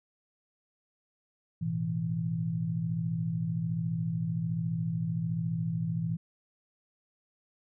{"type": "chord", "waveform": "sine", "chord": "A suspended second", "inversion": "none", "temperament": "just", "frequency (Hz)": [110, 123.75, 165], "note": ["A2", "B2", "E3"], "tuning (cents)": [0, 4, 2], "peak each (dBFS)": [-36, -36, -30], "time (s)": [1.61, 6.17], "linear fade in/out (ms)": 10, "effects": []}